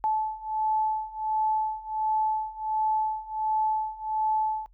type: beating tone pair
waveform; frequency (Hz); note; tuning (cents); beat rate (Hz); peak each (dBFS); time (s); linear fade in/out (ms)
sine; 867 / 868.4; A5 / A5; -26 / -23; 1.4; -29 / -27; 0.04-4.66; 0
effects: noise-tail reverb RT60 0.1 s tail -23 dB re dry + added 43 Hz sine -54 dBFS peak until 4.73 s